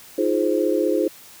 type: chord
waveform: sine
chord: F minor seventh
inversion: third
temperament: just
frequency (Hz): 314.3 / 349.2 / 419.1 / 523.8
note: Eb4 / F4 / Ab4 / C5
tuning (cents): +18 / 0 / +16 / +2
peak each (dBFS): -23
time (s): 0.18-1.08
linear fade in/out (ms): 5
effects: white hiss -45 dBFS RMS until 1.4 s